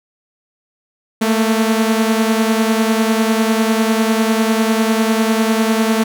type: beating tone pair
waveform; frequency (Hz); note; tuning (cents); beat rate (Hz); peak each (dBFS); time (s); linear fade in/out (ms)
sawtooth; 220 / 230; A3 / A#3; 0 / -23; 10; -10 / -15; 1.21-6.04; 10
effects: none